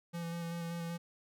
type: tone with vibrato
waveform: square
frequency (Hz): 169.2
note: E3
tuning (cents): +45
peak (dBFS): -38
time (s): 0.13-0.98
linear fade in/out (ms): 20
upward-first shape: square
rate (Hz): 5.2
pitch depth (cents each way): 14
effects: none